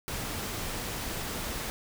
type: noise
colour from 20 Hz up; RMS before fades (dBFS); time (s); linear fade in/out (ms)
pink; -35; 0.08-1.7; 0
effects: none